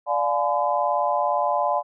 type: chord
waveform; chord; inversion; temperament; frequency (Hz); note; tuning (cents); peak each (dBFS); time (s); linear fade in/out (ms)
sine; D diminished seventh; none; just; 587.3 / 704.8 / 845.8 / 1014.9; D5 / F5 / Ab5 / Cb6; 0 / +16 / +31 / +47; -25; 0.06-1.83; 50
effects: none